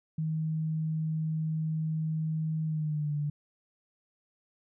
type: tone with pitch glide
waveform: sine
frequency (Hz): 157.9 to 147.33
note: D#3 to D3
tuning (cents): +26 to +6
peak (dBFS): -28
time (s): 0.18-3.3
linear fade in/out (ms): 5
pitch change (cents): -120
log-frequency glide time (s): 2.65-3.14
effects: none